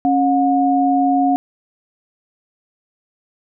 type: tone pair together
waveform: sine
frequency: 274.6 / 722 Hz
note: C#4 / F#5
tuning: -16 / -43 cents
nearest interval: octave + perfect fourth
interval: 1673 cents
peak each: -15 dBFS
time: 0.05-1.36 s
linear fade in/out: 0 ms
effects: none